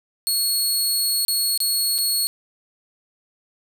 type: tone with dropouts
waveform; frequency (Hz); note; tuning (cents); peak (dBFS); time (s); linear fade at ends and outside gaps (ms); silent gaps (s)
20% pulse; 4342; C#8; -37; -13; 0.27-2.27; 0; 1.25-1.282 / 1.576-1.603 / 1.981-1.986
effects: 7-bit